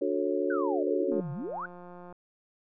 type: chord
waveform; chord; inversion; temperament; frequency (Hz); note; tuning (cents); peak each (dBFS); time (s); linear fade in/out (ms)
sine; D major seventh; none; just; 293.7 / 367.1 / 440.5 / 550.6; D4 / F#4 / A4 / C#5; 0 / -14 / +2 / -12; -32 / -30 / -32 / -32; 0.01-1.21; 10
type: exponential two-way sweep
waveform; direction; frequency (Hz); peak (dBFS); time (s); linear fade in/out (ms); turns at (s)
sine; down then up; 1568 to 134.8 to 1568; -33; 0.5-1.66; 5; 1.32
type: click train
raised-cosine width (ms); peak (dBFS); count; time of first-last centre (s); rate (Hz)
1; -34; 179; 1.12-2.126; 177
effects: none